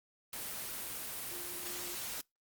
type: tone in noise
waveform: sine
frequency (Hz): 352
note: F4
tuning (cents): +14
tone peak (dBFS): -49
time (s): 1.31-1.95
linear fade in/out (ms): 2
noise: white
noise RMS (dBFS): -41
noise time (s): 0.33-2.21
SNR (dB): -11
effects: noise-tail reverb RT60 0.2 s tail -26 dB re dry + Opus 24 kbps